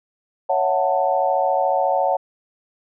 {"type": "chord", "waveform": "sine", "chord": "F# minor seventh", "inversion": "second", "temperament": "just", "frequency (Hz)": [555, 666, 740, 888], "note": ["C#5", "E5", "F#5", "A5"], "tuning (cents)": [2, 18, 0, 16], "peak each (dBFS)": [-21, -25, -20, -23], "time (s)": [0.49, 2.17], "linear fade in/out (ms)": 10, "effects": []}